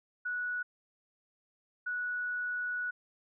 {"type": "tone pair in turn", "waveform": "sine", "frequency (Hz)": [1470, 1470], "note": ["F#6", "F#6"], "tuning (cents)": [-12, -12], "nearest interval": "unison", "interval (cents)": 0, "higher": "neither", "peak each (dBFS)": [-32, -32], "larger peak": "neither", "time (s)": [[0.25, 0.63], [1.86, 2.91]], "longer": "second", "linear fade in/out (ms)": 10, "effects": []}